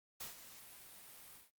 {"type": "noise with ADSR envelope", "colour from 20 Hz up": "white", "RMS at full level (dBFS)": -45, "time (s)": [0.2, 1.51], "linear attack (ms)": 9, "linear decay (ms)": 130, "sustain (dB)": -11, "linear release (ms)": 160, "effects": ["noise-tail reverb RT60 0.1 s tail -20 dB re dry", "Opus 48 kbps"]}